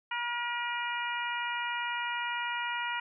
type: harmonic tone with a mistuned harmonic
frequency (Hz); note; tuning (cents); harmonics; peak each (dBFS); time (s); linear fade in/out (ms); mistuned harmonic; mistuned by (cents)
479; A#4; +47; 2 / 3 / 4 / 5 / 6; -35 / -37 / -38 / -39 / -40; 0.11-3; 5; 3; -15
effects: none